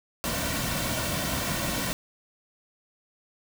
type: noise with comb filter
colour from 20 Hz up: pink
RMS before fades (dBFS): -29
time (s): 0.24-1.93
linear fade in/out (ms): 0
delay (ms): 2.4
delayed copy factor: -0.6
effects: none